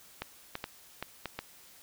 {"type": "clicks", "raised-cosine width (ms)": 0.3, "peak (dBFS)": -19, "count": 6, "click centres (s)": [0.22, 0.554, 0.641, 1.026, 1.257, 1.39], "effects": ["white hiss -56 dBFS RMS until 1.82 s"]}